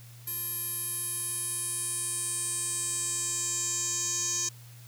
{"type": "tone with band-pass filter sweep", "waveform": "square", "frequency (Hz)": 349.2, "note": "F4", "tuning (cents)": 0, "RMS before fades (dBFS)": -32, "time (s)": [0.27, 4.49], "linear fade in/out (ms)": 5, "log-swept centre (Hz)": [12000, 6500], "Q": 6.6, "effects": ["added 119 Hz sine -47 dBFS peak until 4.87 s", "white hiss -55 dBFS RMS until 4.87 s"]}